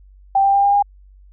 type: tone with pitch steps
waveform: sine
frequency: 784 / 790.8 / 797.7 / 804.6 / 811.6 Hz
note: G5 / G5 / G5 / G5 / G#5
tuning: 0 / +15 / +30 / +45 / -40 cents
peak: -11 dBFS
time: 0.35-0.825 s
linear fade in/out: 5 ms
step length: 95 ms
effects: added 48 Hz sine -43 dBFS peak until 1.32 s